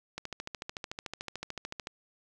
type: click train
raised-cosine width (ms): 0.2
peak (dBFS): -20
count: 24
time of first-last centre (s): 0.18-1.871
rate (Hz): 13.6
effects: none